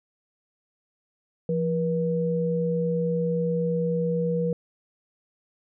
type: tone pair together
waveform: sine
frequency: 170.34 / 481.8 Hz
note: F3 / B4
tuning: -43 / -43 cents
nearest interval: octave + tritone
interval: 1800 cents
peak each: -25 dBFS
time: 1.49-4.53 s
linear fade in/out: 2 ms
effects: none